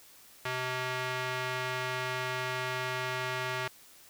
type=tone with band-pass filter; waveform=square; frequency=127.7 Hz; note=C3; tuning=42 cents flat; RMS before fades=-34 dBFS; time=0.45-3.68 s; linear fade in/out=5 ms; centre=1900 Hz; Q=0.85; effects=white hiss -56 dBFS RMS until 4.09 s